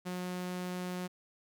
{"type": "tone", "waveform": "sawtooth", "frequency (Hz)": 180.8, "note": "F#3", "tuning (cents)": -40, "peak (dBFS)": -32, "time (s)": [0.05, 1.08], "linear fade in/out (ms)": 20, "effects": []}